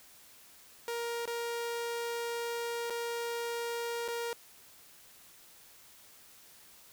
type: tone with dropouts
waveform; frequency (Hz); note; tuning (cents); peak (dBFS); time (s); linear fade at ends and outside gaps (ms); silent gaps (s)
sawtooth; 469.6; A#4; +13; -30; 0.88-4.33; 1; 1.256-1.276 / 2.899-2.904 / 4.08-4.085
effects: white hiss -57 dBFS RMS until 6.92 s